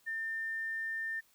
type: tone with tanh clipping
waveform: triangle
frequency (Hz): 1800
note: A6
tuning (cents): +39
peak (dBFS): -34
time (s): 0.06-1.21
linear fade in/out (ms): 20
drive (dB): 3
effects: white hiss -68 dBFS RMS until 1.34 s